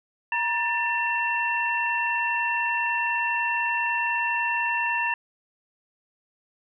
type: tone cluster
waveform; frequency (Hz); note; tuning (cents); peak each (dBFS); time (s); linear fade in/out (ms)
sine; 947 / 1778 / 2712; A#5 / A6 / E7; +27 / +18 / +49; -27; 0.32-5.14; 2
effects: none